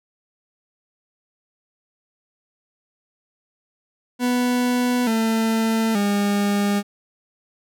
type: tone with pitch steps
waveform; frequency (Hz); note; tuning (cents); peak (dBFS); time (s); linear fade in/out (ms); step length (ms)
40% pulse; 246.9 / 223.8 / 202.9; B3 / A3 / G#3; 0 / +30 / -40; -17; 4.19-6.83; 50; 880
effects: none